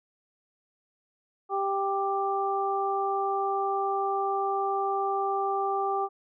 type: harmonic tone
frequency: 393.1 Hz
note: G4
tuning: 5 cents sharp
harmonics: 1 / 2 / 3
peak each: -30 / -28 / -31 dBFS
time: 1.49-6.09 s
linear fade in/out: 50 ms
effects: none